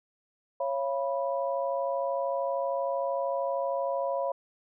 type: tone cluster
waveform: sine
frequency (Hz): 550 / 683 / 982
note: C#5 / F5 / B5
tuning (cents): -14 / -39 / -10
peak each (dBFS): -29 / -33 / -34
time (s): 0.6-4.32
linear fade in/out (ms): 5
effects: none